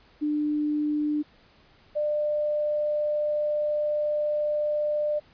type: tone pair in turn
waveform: sine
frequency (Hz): 298.8 / 597.6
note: D4 / D5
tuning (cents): +30 / +30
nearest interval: octave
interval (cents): 1200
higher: second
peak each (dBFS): -23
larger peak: neither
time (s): 0.21-1.23 / 1.95-5.2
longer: second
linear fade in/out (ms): 20
effects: pink hiss -58 dBFS RMS until 5.33 s + resampled to 11025 Hz